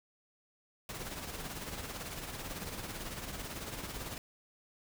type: noise with tremolo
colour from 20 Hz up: pink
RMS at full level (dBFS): -40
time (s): 0.89-4.18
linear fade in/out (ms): 2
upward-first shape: sine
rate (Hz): 18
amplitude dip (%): 50
effects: none

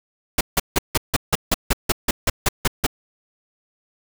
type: noise bursts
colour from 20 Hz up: pink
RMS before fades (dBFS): -17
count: 14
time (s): 0.38-2.866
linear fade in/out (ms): 5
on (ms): 29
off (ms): 160
effects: none

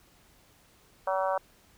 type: harmonic tone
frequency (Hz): 190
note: F#3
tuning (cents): +46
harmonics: 3 / 4 / 5 / 6 / 7 / 8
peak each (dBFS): -29 / -32 / -32 / -35 / -39 / -41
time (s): 1.07-1.38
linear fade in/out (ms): 5
effects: pink hiss -61 dBFS RMS until 1.77 s

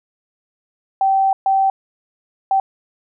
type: tone bursts at uneven times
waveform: sine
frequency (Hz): 775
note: G5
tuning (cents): -20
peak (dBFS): -12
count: 3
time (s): 1.01-1.33 / 1.46-1.7 / 2.51-2.6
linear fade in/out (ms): 2
effects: none

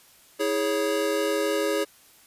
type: chord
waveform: square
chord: C# minor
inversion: first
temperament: equal with one note detuned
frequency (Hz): 323.4 / 415.3 / 554.4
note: E4 / G#4 / C#5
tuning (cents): -33 / 0 / 0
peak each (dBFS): -30 / -27 / -28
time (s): 0.39-1.85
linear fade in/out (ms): 20
effects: white hiss -55 dBFS RMS until 2.26 s + resampled to 32000 Hz

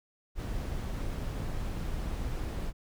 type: noise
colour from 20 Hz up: brown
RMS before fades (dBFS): -34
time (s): 0.35-2.73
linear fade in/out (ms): 50
effects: none

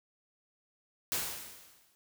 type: noise with exponential decay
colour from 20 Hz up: white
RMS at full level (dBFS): -31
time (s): 1.12-1.95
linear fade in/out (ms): 0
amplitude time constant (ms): 180
effects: none

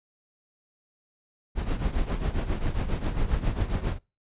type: noise with tremolo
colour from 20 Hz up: brown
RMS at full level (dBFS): -23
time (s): 1.55-3.99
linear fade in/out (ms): 50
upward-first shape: triangle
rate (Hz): 7.4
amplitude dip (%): 80
effects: noise-tail reverb RT60 0.3 s tail -25 dB re dry + resampled to 8000 Hz

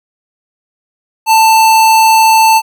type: tone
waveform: square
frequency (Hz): 887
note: A5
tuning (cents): +14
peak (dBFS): -5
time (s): 1.26-2.62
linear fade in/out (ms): 50
effects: none

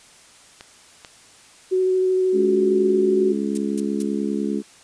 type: clicks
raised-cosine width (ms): 0.2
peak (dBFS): -20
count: 2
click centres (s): 0.609 / 1.048
type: tone with vibrato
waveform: sine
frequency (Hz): 372.4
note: F#4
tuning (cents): +11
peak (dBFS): -16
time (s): 1.71-3.33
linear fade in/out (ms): 20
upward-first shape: square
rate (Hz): 13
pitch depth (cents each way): 8
type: harmonic tone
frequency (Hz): 70.1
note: C#2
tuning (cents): +20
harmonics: 3 / 4 / 5 / 6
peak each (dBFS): -24 / -26 / -28 / -30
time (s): 2.32-4.63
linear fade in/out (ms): 50
type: noise bursts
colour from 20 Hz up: violet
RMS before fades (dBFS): -28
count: 3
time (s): 3.55-4.025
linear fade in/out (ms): 2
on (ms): 25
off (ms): 200
effects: white hiss -49 dBFS RMS until 4.83 s + resampled to 22050 Hz

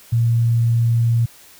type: tone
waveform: sine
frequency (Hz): 116.54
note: A#2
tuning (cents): 0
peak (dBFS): -13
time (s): 0.12-1.26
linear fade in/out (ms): 10
effects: white hiss -46 dBFS RMS until 1.59 s

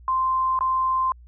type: tone with dropouts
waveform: sine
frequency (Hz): 1043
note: C6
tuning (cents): -6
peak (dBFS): -19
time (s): 0.08-1.12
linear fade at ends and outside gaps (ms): 1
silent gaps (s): 0.59-0.608
effects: added 60 Hz sine -44 dBFS peak until 1.27 s

